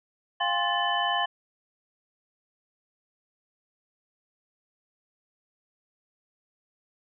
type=tone cluster; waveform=sine; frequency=702 / 805 / 1052 / 1749 / 3017 Hz; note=F5 / G5 / C6 / A6 / F#7; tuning=+9 / +46 / +9 / -11 / +33 cents; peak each=-30 dBFS; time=0.4-1.26 s; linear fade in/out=10 ms; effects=none